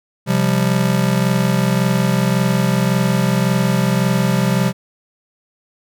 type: chord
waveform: square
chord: C suspended fourth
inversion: none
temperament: just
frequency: 130.81 / 174.42 / 196.22 Hz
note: C3 / F3 / G3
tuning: 0 / -2 / +2 cents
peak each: -19 dBFS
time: 0.26-4.73 s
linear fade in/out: 50 ms
effects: none